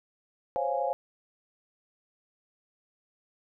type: chord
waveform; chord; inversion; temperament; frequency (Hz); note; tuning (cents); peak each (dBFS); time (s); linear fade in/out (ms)
sine; Db major seventh; third; equal; 523.3 / 554.4 / 698.5 / 830.6; C5 / Db5 / F5 / Ab5; 0 / 0 / 0 / 0; -32; 0.56-0.93; 0
effects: none